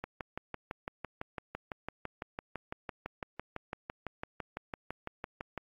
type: click train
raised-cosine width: 0.5 ms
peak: -22 dBFS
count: 34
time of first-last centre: 0.04-5.577 s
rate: 5.96 Hz
effects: AAC 32 kbps